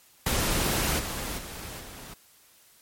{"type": "noise with level steps", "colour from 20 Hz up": "pink", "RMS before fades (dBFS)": [-26, -33, -39, -43], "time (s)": [0.26, 2.14], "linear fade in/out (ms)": 5, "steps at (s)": [0.98, 1.37, 1.79], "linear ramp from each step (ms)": 20, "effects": ["white hiss -58 dBFS RMS until 2.81 s", "MP3 64 kbps"]}